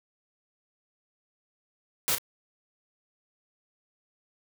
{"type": "noise with echo", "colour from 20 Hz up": "white", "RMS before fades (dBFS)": -26, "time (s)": [2.08, 2.15], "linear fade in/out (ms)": 0, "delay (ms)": 33, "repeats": 1, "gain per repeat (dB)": -9, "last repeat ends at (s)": 2.183, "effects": []}